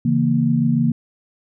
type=chord; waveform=sine; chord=A# diminished; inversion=first; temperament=equal; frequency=138.59 / 164.81 / 233.1 Hz; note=C#3 / E3 / A#3; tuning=0 / 0 / 0 cents; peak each=-20 / -20 / -17 dBFS; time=0.05-0.92 s; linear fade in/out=5 ms; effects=none